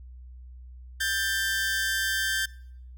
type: tone pair together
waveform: sawtooth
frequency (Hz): 1575.1 / 1768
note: G6 / A6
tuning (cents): +8 / +8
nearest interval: major second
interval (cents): 200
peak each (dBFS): -23 / -27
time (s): 1-2.46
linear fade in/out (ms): 10
effects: noise-tail reverb RT60 0.7 s tail -23 dB re dry + added 62 Hz sine -42 dBFS peak until 2.97 s